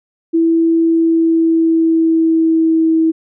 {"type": "tone with pitch glide", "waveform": "sine", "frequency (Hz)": [329.6, 322.8], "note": ["E4", "E4"], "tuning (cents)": [0, -36], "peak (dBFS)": -9, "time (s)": [0.33, 3.12], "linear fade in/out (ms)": 20, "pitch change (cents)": -36, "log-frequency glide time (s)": [0.81, 2.97], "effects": []}